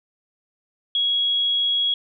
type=tone; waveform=sine; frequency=3322 Hz; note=G#7; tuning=in tune; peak=-18 dBFS; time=0.95-1.94 s; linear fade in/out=2 ms; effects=none